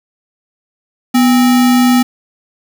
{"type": "tone with sample-and-hold", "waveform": "sine", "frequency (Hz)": 246.9, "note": "B3", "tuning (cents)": 0, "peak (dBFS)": -6, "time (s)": [1.14, 2.03], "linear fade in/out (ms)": 10, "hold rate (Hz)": 1050, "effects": []}